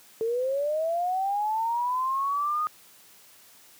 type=linear sweep; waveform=sine; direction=up; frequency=440 to 1244.5 Hz; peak=-24 dBFS; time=0.21-2.67 s; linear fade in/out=0 ms; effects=white hiss -54 dBFS RMS until 3.79 s + high-pass 100 Hz 12 dB/octave